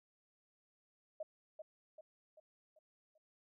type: tone with echo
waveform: sine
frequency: 622.3 Hz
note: D#5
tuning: in tune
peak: -40 dBFS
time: 1.2-1.23 s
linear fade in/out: 5 ms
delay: 390 ms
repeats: 5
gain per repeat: -6 dB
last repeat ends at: 3.18 s
effects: none